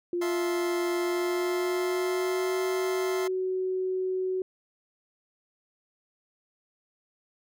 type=tone with pitch glide; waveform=sine; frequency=350 to 373 Hz; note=F4 to F#4; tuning=+4 to +14 cents; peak=-26 dBFS; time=0.13-4.42 s; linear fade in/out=2 ms; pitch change=+110 cents; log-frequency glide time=0.91-2.62 s
type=chord; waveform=25% pulse; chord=F major seventh; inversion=third; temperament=just; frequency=654.8 / 698.5 / 873.1 / 1047.7 Hz; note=E5 / F5 / A5 / C6; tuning=-12 / 0 / -14 / +2 cents; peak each=-33 / -36 / -38 / -34 dBFS; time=0.21-3.28 s; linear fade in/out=10 ms
effects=none